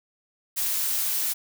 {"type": "noise", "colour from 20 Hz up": "blue", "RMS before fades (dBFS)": -26, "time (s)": [0.56, 1.34], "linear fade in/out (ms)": 20, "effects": []}